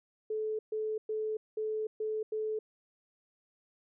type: tone bursts at uneven times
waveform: sine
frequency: 433.3 Hz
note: A4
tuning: 27 cents flat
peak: -31 dBFS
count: 6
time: 0.3-0.59 / 0.72-0.98 / 1.09-1.37 / 1.57-1.87 / 2-2.23 / 2.32-2.59 s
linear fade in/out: 5 ms
effects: none